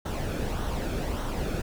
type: noise with flanger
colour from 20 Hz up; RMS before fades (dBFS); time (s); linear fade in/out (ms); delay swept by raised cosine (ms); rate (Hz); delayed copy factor
brown; -30; 0.05-1.62; 10; 0.41 to 1.04; 1.7; -0.5
effects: none